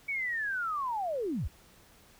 sine linear sweep, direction down, 2277 to 38.89 Hz, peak -30 dBFS, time 0.08-1.48 s, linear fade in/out 10 ms, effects pink hiss -59 dBFS RMS until 2.19 s

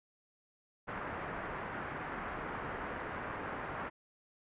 white low-pass noise, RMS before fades -41 dBFS, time 0.87-3.9 s, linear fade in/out 20 ms, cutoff 1700 Hz, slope 24 dB/octave, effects resampled to 8000 Hz

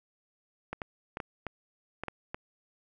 clicks, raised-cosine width 0.5 ms, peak -20 dBFS, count 8, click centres 0.73 / 0.818 / 1.171 / 1.202 / 1.467 / 2.036 / 2.083 / 2.345 s, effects none

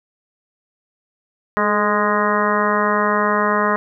harmonic tone with a mistuned harmonic, 207.7 Hz, G#3, in tune, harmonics 1 / 2 / 3 / 4 / 5 / 6 / 7 / 8 / 9, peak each -23 / -23 / -23 / -29 / -20 / -22 / -27 / -28 / -25 dBFS, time 1.57-3.76 s, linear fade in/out 0 ms, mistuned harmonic 2, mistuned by +36 cents, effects none

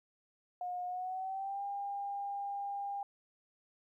sine tone with pitch glide, 719 to 802.4 Hz, F#5 to G5, -50 to +40 cents, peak -36 dBFS, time 0.61-3.03 s, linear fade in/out 2 ms, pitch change +190 cents, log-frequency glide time 0.86-1.63 s, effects 13-bit

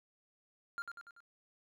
triangle tone with echo, 1396.9 Hz, F6, in tune, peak -35 dBFS, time 0.78-0.82 s, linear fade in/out 0 ms, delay 96 ms, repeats 4, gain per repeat -5 dB, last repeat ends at 1.204 s, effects none

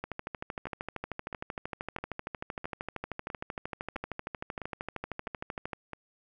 two click trains, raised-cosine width 0.5 ms, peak -20 / -23 dBFS, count 75 / 9, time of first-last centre 0.04-5.732 / 0.67-5.933 s, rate 13 / 1.52 Hz, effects none

